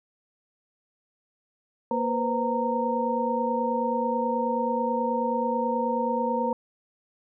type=tone cluster; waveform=sine; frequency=235 / 488.7 / 518 / 924 Hz; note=A#3 / B4 / C5 / A#5; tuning=+14 / -18 / -17 / -16 cents; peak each=-29 / -30 / -30 / -27 dBFS; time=1.91-6.53 s; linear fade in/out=2 ms; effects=none